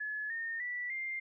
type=tone with pitch steps; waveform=sine; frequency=1708 / 1830.6 / 1962 / 2103 Hz; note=G#6 / A#6 / B6 / C7; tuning=+48 / -32 / -12 / +8 cents; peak=-35 dBFS; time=0-1.2 s; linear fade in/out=10 ms; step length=300 ms; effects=none